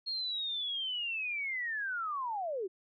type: linear sweep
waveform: sine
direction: down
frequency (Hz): 4298 to 349.2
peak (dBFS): -33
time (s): 0.06-2.68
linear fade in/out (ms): 20
effects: none